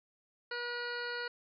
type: harmonic tone with a mistuned harmonic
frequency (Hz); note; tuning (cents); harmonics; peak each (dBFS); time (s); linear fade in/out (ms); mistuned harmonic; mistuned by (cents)
481.8; B4; -43; 1 / 2 / 3 / 4 / 5 / 6 / 8 / 9 / 10; -42 / -47 / -39 / -46 / -52 / -50 / -55 / -45 / -56; 0.51-1.28; 5; 8; +17
effects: none